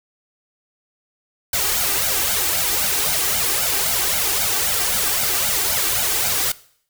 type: noise with flanger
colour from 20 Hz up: white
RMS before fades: -20 dBFS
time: 1.53-6.52 s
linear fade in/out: 5 ms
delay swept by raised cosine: 1.3 to 2.6 ms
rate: 3.8 Hz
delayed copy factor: +0.9
effects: noise-tail reverb RT60 0.6 s tail -20 dB re dry